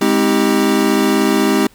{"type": "chord", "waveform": "square", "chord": "Ab major seventh", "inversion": "none", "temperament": "equal with one note detuned", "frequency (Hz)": [207.7, 261.6, 317.8, 392], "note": ["Ab3", "C4", "Eb4", "G4"], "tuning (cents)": [0, 0, 37, 0], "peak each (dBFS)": -18, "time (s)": [0.01, 1.67], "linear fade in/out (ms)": 5, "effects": ["pink hiss -49 dBFS RMS until 1.74 s"]}